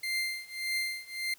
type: tone with tremolo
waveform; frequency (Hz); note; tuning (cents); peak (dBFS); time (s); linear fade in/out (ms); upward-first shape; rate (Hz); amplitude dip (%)
30% pulse; 2093; C7; 0; -25; 0.03-1.34; 5; triangle; 1.7; 95
effects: white hiss -59 dBFS RMS until 1.38 s